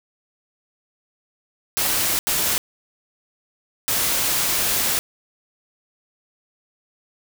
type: noise bursts at uneven times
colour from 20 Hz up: white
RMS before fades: -21 dBFS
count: 3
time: 1.77-2.19 / 2.27-2.58 / 3.88-4.99 s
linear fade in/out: 0 ms
effects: none